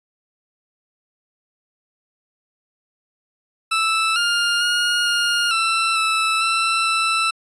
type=tone with pitch steps; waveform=20% pulse; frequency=1319 / 1409 / 1431 / 1419 / 1337 / 1315 / 1335 / 1327 Hz; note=E6 / F6 / F6 / F6 / E6 / E6 / E6 / E6; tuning=+1 / +15 / +42 / +27 / +24 / -5 / +22 / +11 cents; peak=-12 dBFS; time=3.71-7.31 s; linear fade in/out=10 ms; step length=450 ms; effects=resampled to 22050 Hz